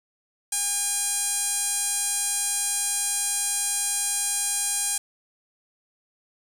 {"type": "tone with band-pass filter", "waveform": "sawtooth", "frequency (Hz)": 810, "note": "G#5", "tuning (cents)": -43, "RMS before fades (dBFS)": -26, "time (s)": [0.52, 4.98], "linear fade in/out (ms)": 5, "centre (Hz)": 8700, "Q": 3.6, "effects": ["7-bit"]}